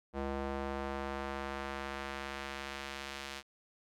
square tone with band-pass filter sweep, 68.7 Hz, C#2, 15 cents flat, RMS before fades -40 dBFS, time 0.13-3.43 s, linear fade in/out 50 ms, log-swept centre 580 to 3500 Hz, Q 0.72, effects none

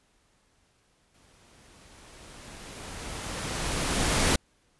pink noise with exponential growth, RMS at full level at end -22 dBFS, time 1.14-4.36 s, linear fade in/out 5 ms, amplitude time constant 700 ms, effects pink hiss -67 dBFS RMS until 4.79 s + resampled to 24000 Hz

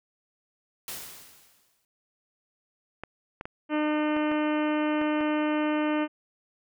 white noise with exponential decay, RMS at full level -35 dBFS, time 0.88-1.85 s, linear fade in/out 1 ms, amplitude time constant 210 ms
clicks, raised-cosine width 0.5 ms, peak -21 dBFS, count 7, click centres 3.036 / 3.411 / 3.455 / 4.166 / 4.316 / 5.015 / 5.209 s
harmonic tone, 302.8 Hz, D#4, 47 cents flat, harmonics 1 / 2 / 3 / 4 / 5 / 6 / 7 / 8 / 9 / 10, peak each -25 / -31 / -35 / -37 / -39 / -41 / -42 / -43 / -44 / -45 dBFS, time 3.69-6.08 s, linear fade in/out 50 ms
effects none

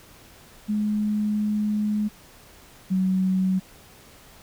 sine tone pair in turn, 210.6 / 187.62 Hz, G#3 / F#3, +24 / +24 cents, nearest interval major second, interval 200 cents, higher first, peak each -21 / -19 dBFS, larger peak second, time 0.68-2.09 / 2.9-3.6 s, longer first, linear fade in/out 20 ms, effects pink hiss -50 dBFS RMS until 4.42 s

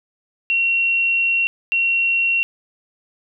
sine tone pair in turn, 2735 / 2735 Hz, F7 / F7, -37 / -37 cents, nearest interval unison, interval 0 cents, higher neither, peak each -15 dBFS, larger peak neither, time 0.5-1.47 / 1.72-2.43 s, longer first, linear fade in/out 0 ms, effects none

